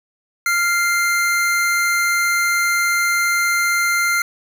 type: tone pair together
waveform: square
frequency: 1391.3 / 2095 Hz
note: F6 / C7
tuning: -7 / +2 cents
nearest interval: perfect fifth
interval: 709 cents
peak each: -19 dBFS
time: 0.46-4.22 s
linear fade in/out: 2 ms
effects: 8-bit